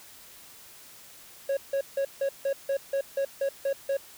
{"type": "tone bursts", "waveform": "triangle", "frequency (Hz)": 550, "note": "C#5", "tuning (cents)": -14, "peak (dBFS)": -22, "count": 11, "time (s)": [1.49, 3.97], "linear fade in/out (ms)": 5, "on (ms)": 80, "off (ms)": 160, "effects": ["white hiss -50 dBFS RMS until 4.17 s"]}